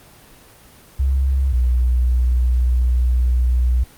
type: tone pair in turn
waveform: sine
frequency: 66.9 / 61.57 Hz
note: C2 / B1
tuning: +39 / -5 cents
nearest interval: minor second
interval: 144 cents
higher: first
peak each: -14 / -13 dBFS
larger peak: second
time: 0.99-1.53 / 1.53-3.84 s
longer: second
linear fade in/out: 10 ms
effects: pink hiss -46 dBFS RMS until 3.97 s + Opus 24 kbps